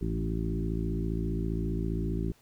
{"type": "harmonic tone with a mistuned harmonic", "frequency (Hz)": 55, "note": "A1", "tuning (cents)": 0, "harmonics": [1, 2, 3, 4, 5, 6, 7], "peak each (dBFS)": [-32, -36, -34, -39, -39, -38, -40], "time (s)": [0.01, 2.32], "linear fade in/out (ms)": 5, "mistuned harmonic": 3, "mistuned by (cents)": 28, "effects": ["pink hiss -63 dBFS RMS until 2.41 s"]}